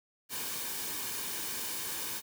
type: noise with comb filter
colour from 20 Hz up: white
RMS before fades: -37 dBFS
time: 0.29-2.22 s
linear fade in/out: 50 ms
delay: 1.5 ms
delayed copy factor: -0.5
effects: none